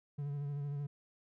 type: tone with vibrato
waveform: triangle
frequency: 143.3 Hz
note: D3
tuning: 42 cents flat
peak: -34 dBFS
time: 0.18-0.87 s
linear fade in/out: 10 ms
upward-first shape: sine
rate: 13 Hz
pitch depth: 33 cents each way
effects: none